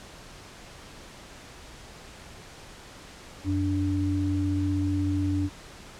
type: tone pair together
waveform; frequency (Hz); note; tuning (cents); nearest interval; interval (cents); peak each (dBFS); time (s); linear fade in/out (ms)
sine; 91.85 / 291.6; F#2 / D4; -12 / -12; octave + minor sixth; 2000; -26; 3.44-5.5; 50
effects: pink hiss -46 dBFS RMS until 5.99 s + low-pass 8000 Hz 12 dB/octave